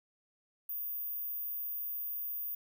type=tone; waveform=sine; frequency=14917 Hz; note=A#9; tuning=in tune; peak=-33 dBFS; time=0.69-2.55 s; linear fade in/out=5 ms; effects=tanh soft clip ceiling -34 dBFS + 11-bit